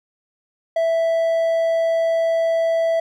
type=tone; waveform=triangle; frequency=659.3 Hz; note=E5; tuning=in tune; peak=-14 dBFS; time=0.76-3 s; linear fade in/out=5 ms; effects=none